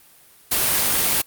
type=noise; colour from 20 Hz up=white; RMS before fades=-19 dBFS; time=0.51-1.22 s; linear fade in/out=10 ms; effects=white hiss -51 dBFS RMS until 1.26 s + Opus 32 kbps